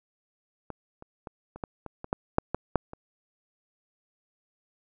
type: clicks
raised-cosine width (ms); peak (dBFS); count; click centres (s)
1; -22 / -30 / -24 / -28 / -18 / -24 / -23 / -12 / -6 / -13 / -7 / -26; 12; 0.703 / 1.024 / 1.272 / 1.56 / 1.638 / 1.863 / 2.044 / 2.129 / 2.384 / 2.546 / 2.757 / 2.934
effects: none